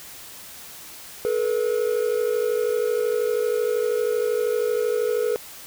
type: tone pair together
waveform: triangle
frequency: 430.7 / 483.5 Hz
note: A4 / B4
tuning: -37 / -37 cents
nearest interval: major second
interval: 200 cents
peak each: -21 dBFS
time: 1.25-5.36 s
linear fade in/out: 0 ms
effects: white hiss -41 dBFS RMS until 5.66 s